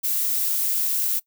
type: noise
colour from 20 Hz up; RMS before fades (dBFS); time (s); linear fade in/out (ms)
violet; -23; 0.03-1.2; 20
effects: noise-tail reverb RT60 0.1 s tail -22 dB re dry